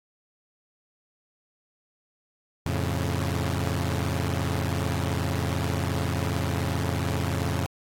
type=chord; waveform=sawtooth; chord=F augmented; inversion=none; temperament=equal; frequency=87.31 / 110 / 138.59 Hz; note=F2 / A2 / C#3; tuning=0 / 0 / 0 cents; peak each=-24 / -27 / -26 dBFS; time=2.66-7.66 s; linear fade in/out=0 ms; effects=AAC 48 kbps